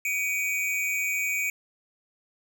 square tone pair together, 2280 / 2467 Hz, C#7 / D#7, +48 / -15 cents, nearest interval minor second, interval 137 cents, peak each -28 / -30 dBFS, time 0.05-1.5 s, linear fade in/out 2 ms, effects none

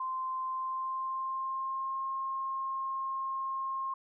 sine tone with pitch glide, 1041 to 1069 Hz, C6 to C6, -9 to +37 cents, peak -32 dBFS, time 0-3.94 s, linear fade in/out 5 ms, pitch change +46 cents, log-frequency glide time 0.44-2.03 s, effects none

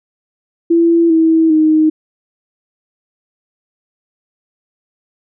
sine tone with pitch steps, 335.8 / 323.6 / 311.9 Hz, E4 / E4 / D#4, +32 / -32 / +4 cents, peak -7 dBFS, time 0.7-1.9 s, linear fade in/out 10 ms, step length 400 ms, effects none

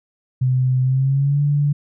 sine tone with pitch glide, 128.4 to 144.96 Hz, C3 to D3, -32 to -22 cents, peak -14 dBFS, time 0.41-1.73 s, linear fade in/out 10 ms, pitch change +210 cents, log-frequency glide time 0.82-1.42 s, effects none

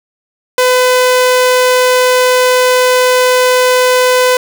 sawtooth tone, 504 Hz, B4, 35 cents sharp, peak -3 dBFS, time 0.58-4.37 s, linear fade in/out 2 ms, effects none

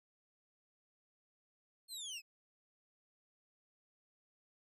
25% pulse linear sweep, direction down, 4300 to 2489 Hz, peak -39 dBFS, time 1.88-2.22 s, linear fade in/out 50 ms, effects resampled to 32000 Hz

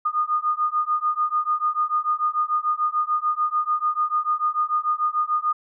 sine beating tone pair, 1222 / 1228.8 Hz, D#6 / D#6, -32 / -22 cents, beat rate 6.8 Hz, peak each -23 dBFS, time 0.05-5.53 s, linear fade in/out 10 ms, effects none

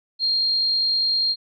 sine tone, 4215 Hz, C8, 12 cents sharp, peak -18 dBFS, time 0.19-1.36 s, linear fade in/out 50 ms, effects none

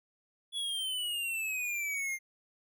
square exponential sweep, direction down, 3413 to 2101 Hz, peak -33 dBFS, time 0.52-2.19 s, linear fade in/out 50 ms, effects none

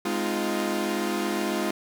sawtooth chord, F minor seventh, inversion first, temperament equal with one note detuned, 207.7 / 255.4 / 311.1 / 349.2 Hz, Ab3 / C4 / Eb4 / F4, 0 / -42 / 0 / 0 cents, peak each -26 / -30 / -28 / -25 dBFS, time 0.05-1.71 s, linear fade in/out 5 ms, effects none

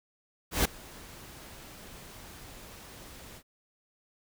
pink noise with ADSR envelope, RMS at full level -24 dBFS, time 0.51-3.43 s, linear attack 140 ms, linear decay 7 ms, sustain -24 dB, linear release 63 ms, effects none

